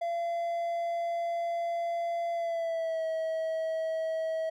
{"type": "tone with pitch glide", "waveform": "triangle", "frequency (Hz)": [682, 643.7], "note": ["F5", "E5"], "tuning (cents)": [-41, -41], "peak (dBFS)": -27, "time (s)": [0.01, 4.5], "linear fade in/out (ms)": 10, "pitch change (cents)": -100, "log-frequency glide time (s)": [2.32, 3.05], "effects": []}